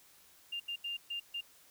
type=tone bursts at uneven times; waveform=triangle; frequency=2800 Hz; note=F7; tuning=4 cents sharp; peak=-32 dBFS; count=5; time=0.52-0.6 / 0.68-0.76 / 0.84-0.97 / 1.1-1.2 / 1.34-1.41 s; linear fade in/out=10 ms; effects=tanh soft clip ceiling -34 dBFS + white hiss -62 dBFS RMS until 1.7 s